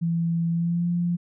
sine tone with pitch glide, 167.6 to 173.61 Hz, E3 to F3, +29 to -10 cents, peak -21 dBFS, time 0.01-1.17 s, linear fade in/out 20 ms, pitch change +61 cents, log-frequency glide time 0.51-0.88 s, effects none

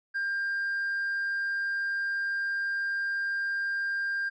sine tone with tanh clipping, 1597 Hz, G6, 32 cents sharp, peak -28 dBFS, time 0.14-4.3 s, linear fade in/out 20 ms, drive 1 dB, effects none

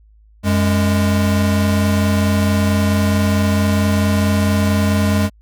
square tone pair together, 92 / 206.5 Hz, F#2 / G#3, -9 / -10 cents, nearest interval octave + major second, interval 1399 cents, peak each -16 dBFS, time 0.43-5.3 s, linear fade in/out 50 ms, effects added 53 Hz sine -45 dBFS peak until 5.41 s + MP3 96 kbps

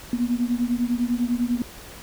sine beating tone pair, 237.4 / 247.4 Hz, A#3 / B3, +32 / +3 cents, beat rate 10 Hz, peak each -23 / -24 dBFS, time 0.13-1.62 s, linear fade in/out 2 ms, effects added 50 Hz sine -49 dBFS peak until 2.02 s + pink hiss -42 dBFS RMS until 2.02 s

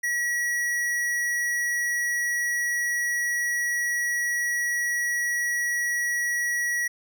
sine tone with tanh clipping, 1923 Hz, B6, 47 cents flat, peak -25 dBFS, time 0.03-6.88 s, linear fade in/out 10 ms, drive 18 dB, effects none

